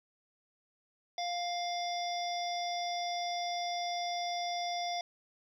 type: harmonic tone with a mistuned harmonic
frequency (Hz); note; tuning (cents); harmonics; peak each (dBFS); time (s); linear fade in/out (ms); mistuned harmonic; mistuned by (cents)
700; F5; +4; 1 / 3 / 5 / 7 / 8; -34 / -44 / -42 / -45 / -45; 1.18-5.01; 2; 7; +22
effects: 11-bit